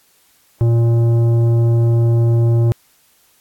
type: tone with tanh clipping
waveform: sine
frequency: 116.54 Hz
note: A#2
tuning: in tune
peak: -12 dBFS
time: 0.61-2.72 s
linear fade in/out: 0 ms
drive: 11 dB
effects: white hiss -55 dBFS RMS until 3.4 s + AAC 64 kbps